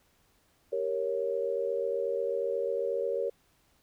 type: chord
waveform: sine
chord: G diminished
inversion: none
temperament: equal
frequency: 392 / 466.2 / 554.4 Hz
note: G4 / Bb4 / Db5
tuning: 0 / 0 / 0 cents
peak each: -35 / -31 / -32 dBFS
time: 0.72-3.3 s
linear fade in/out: 10 ms
effects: pink hiss -68 dBFS RMS until 3.82 s